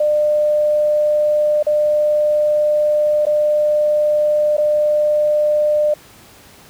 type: tone with dropouts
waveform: sine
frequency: 600 Hz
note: D5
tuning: 37 cents sharp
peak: -12 dBFS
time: 0-5.94 s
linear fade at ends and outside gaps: 5 ms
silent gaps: 1.628-1.666 / 3.254-3.266 / 4.569-4.58 s
effects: pink hiss -44 dBFS RMS until 6.69 s + high-pass 60 Hz 12 dB/octave